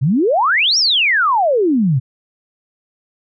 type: exponential two-way sweep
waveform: sine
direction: up then down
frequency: 119.5 to 5730 to 119.5 Hz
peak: -11 dBFS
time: 0.01-2 s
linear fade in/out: 20 ms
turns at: 0.78 s
effects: none